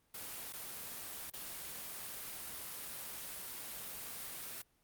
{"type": "noise with dropouts", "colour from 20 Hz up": "white", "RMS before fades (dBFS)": -45, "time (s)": [0.14, 4.62], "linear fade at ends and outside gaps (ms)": 5, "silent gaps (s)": [[0.526, 0.534], [1.302, 1.335]], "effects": ["pink hiss -74 dBFS RMS until 4.83 s", "Opus 32 kbps"]}